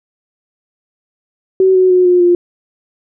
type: tone with pitch steps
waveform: sine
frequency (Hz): 378.1 / 371.2 / 364.4 / 357.7 / 351.2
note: F#4 / F#4 / F#4 / F4 / F4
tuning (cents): +38 / +6 / -26 / +41 / +10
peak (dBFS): -6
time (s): 1.6-2.35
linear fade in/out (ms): 2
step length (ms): 150
effects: none